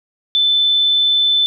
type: tone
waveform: sine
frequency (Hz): 3521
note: A7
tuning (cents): 0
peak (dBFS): -11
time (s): 0.35-1.46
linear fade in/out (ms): 0
effects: none